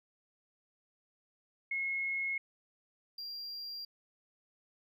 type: tone pair in turn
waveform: sine / triangle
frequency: 2169 / 4761 Hz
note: C#7 / D8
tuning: -38 / +23 cents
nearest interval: octave + major second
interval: 1361 cents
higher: second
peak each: -32 / -39 dBFS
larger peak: first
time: 1.71-2.38 / 3.18-3.85 s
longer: neither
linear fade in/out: 5 ms
effects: none